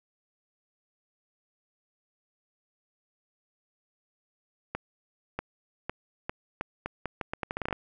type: accelerating click train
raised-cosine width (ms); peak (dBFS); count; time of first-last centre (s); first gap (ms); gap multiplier
0.5; -16; 17; 4.75-7.727; 640; 0.79
effects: none